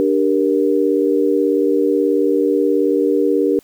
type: chord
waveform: sine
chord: G minor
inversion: second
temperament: just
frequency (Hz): 294 / 392 / 470.4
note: D4 / G4 / Bb4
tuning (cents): +2 / 0 / +16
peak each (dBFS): -17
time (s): 0-3.59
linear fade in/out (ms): 0
effects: white hiss -52 dBFS RMS until 3.63 s